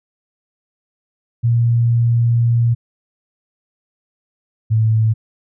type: tone pair in turn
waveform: sine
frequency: 117.7 / 110.66 Hz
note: A#2 / A2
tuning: +17 / +10 cents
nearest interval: minor second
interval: 107 cents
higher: first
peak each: -11 dBFS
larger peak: neither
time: 1.43-2.75 / 4.7-5.14 s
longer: first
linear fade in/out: 20 ms
effects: none